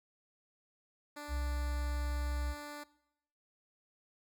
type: tone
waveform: 10% pulse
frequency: 293.7 Hz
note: D4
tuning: in tune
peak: -35 dBFS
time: 1.16-2.84 s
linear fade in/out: 10 ms
type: tone with pitch glide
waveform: sine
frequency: 64.9 to 64.19 Hz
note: C2 to C2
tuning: -13 to -32 cents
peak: -33 dBFS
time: 1.28-2.55 s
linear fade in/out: 50 ms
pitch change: -19 cents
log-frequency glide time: 1.39-1.52 s
effects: noise-tail reverb RT60 0.8 s tail -20 dB re dry